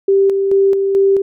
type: tone with tremolo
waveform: sine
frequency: 392 Hz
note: G4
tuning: in tune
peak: -8 dBFS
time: 0.08-1.22 s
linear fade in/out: 5 ms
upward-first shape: square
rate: 2.3 Hz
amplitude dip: 40%
effects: none